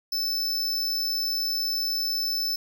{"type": "tone", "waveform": "square", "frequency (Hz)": 5274, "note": "E8", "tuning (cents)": 0, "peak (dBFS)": -25, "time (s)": [0.12, 2.56], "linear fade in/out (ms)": 5, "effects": ["11-bit"]}